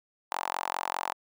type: tone with high-pass filter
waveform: sawtooth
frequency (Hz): 45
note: F#1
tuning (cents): -47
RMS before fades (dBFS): -33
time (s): 0.31-1.13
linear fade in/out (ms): 10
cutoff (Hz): 890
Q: 4.5
effects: none